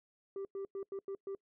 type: tone bursts at uneven times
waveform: sine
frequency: 392 Hz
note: G4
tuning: in tune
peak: -35 dBFS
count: 6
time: 0.36-0.45 / 0.55-0.65 / 0.75-0.83 / 0.92-0.99 / 1.08-1.15 / 1.27-1.35 s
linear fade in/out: 2 ms
effects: noise-tail reverb RT60 0.1 s tail -26 dB re dry + tanh soft clip ceiling -37 dBFS